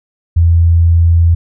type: tone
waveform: sine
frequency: 84.1 Hz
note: E2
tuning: 35 cents sharp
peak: -5 dBFS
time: 0.36-1.35 s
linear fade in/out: 10 ms
effects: none